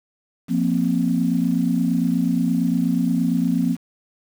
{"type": "chord", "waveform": "sine", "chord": "F suspended fourth", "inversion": "none", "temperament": "equal", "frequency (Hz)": [174.61, 233.1, 261.6], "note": ["F3", "Bb3", "C4"], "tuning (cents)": [0, 0, 0], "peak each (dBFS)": -21, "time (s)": [0.48, 3.77], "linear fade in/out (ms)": 50, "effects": ["tanh soft clip ceiling -7 dBFS", "7-bit"]}